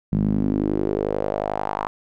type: tone with band-pass filter sweep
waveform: sawtooth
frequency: 51.2 Hz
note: G#1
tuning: 24 cents flat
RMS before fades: -23 dBFS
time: 0.12-1.87 s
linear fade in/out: 0 ms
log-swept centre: 180 to 1000 Hz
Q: 3.4
effects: none